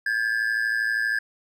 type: ring-modulated tone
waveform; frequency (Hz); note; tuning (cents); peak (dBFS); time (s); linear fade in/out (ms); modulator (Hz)
triangle; 1661.2; G#6; 0; -17; 0.06-1.19; 5; 56.3
effects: none